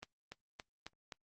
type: accelerating click train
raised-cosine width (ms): 0.2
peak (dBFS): -27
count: 5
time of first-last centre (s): 0.03-1.122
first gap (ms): 290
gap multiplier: 0.96
effects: noise-tail reverb RT60 0.1 s tail -25 dB re dry + Opus 24 kbps